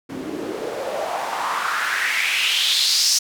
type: noise with band-pass filter sweep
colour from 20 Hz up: white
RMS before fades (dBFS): -22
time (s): 0.09-3.19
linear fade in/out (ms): 10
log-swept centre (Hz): 250 to 5800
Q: 3.7
effects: none